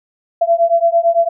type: beating tone pair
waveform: sine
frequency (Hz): 671 / 679.9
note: E5 / F5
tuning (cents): +31 / -47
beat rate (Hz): 8.9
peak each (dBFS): -13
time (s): 0.41-1.29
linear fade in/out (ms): 10
effects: none